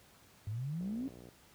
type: exponential sweep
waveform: sine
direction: up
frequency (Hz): 99.8 to 280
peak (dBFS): -35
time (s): 0.47-1.08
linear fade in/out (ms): 0
type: click train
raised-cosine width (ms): 2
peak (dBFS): -39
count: 30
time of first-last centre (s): 0.81-1.288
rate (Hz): 60.7
effects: pink hiss -62 dBFS RMS until 1.54 s + high-pass 60 Hz 12 dB/octave